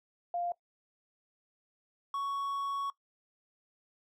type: tone pair in turn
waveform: sine / triangle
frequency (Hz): 698.5 / 1113.9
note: F5 / C#6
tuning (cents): 0 / +8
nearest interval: minor sixth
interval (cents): 808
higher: second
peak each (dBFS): -31 / -30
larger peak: second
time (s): 0.34-0.52 / 2.14-2.9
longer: second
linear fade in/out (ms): 2
effects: noise-tail reverb RT60 0.1 s tail -19 dB re dry